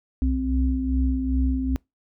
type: tone cluster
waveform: sine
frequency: 62.8 / 65.3 / 261.6 Hz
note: B1 / C2 / C4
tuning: +30 / -3 / 0 cents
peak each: -23 / -28 / -24 dBFS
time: 0.22-1.76 s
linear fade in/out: 0 ms
effects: noise-tail reverb RT60 0.2 s tail -26 dB re dry